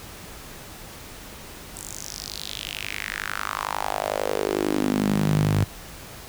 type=tone with high-pass filter sweep; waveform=sawtooth; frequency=51.1 Hz; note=G#1; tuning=27 cents flat; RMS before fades=-26 dBFS; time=1.76-5.64 s; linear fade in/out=0 ms; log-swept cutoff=8300 to 110 Hz; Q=3.8; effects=pink hiss -41 dBFS RMS until 6.28 s